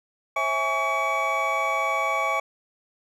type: tone cluster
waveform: triangle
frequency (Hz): 537 / 655 / 829 / 1131 / 2271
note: C5 / E5 / G#5 / C#6 / C#7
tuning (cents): +45 / -11 / -3 / +34 / +41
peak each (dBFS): -31 / -28 / -28 / -24 / -26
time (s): 0.36-2.4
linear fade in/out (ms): 5
effects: none